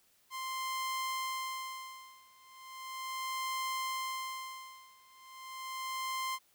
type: tone with tremolo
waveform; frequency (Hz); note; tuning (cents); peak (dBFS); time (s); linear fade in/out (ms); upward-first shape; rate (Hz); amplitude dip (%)
sawtooth; 1046.5; C6; 0; -30; 0.3-6.39; 50; sine; 0.37; 95
effects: white hiss -69 dBFS RMS until 6.54 s